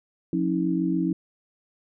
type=tone cluster; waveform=sine; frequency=177.8 / 273.7 / 320.8 Hz; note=F3 / C#4 / E4; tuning=+31 / -22 / -47 cents; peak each=-26 / -27 / -25 dBFS; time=0.33-1.13 s; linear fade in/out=2 ms; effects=none